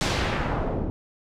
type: noise with low-pass filter sweep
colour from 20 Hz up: pink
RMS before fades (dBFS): -26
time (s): 0.01-0.9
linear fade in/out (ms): 0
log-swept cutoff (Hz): 7000 to 380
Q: 0.92
effects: none